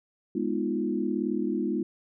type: chord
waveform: sine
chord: F half-diminished seventh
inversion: first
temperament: equal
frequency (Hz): 207.7 / 246.9 / 311.1 / 349.2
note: Ab3 / Cb4 / Eb4 / F4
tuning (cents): 0 / 0 / 0 / 0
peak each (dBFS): -31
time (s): 0.35-1.83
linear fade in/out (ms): 5
effects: none